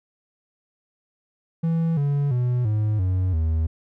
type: tone with pitch steps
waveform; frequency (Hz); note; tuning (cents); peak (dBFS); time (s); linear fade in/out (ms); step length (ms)
triangle; 164.81 / 142.65 / 123.47 / 106.87 / 92.5 / 80.06; E3 / C#3 / B2 / A2 / F#2 / D#2; 0 / +50 / 0 / -50 / 0 / +50; -17; 1.63-3.67; 10; 340
effects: none